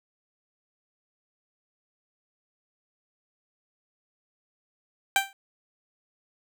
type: tone with exponential decay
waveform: 15% pulse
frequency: 784 Hz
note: G5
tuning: in tune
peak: -10 dBFS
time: 5.16-5.33 s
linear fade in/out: 1 ms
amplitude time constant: 36 ms
effects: none